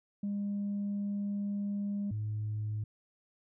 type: tone pair in turn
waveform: sine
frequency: 202.5 / 106.71 Hz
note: G#3 / G#2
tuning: -43 / +47 cents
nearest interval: major seventh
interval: 1110 cents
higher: first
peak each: -30 / -31 dBFS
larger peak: first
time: 0.23-2.11 / 2.11-2.84 s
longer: first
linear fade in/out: 5 ms
effects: tanh soft clip ceiling -29 dBFS